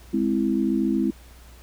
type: chord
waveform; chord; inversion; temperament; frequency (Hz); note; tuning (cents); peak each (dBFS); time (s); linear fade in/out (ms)
sine; Ab augmented; none; equal; 207.7 / 261.6 / 329.6; Ab3 / C4 / E4; 0 / 0 / 0; -24; 0.13-1.11; 10
effects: added 60 Hz sine -45 dBFS peak until 1.62 s + pink hiss -52 dBFS RMS until 1.62 s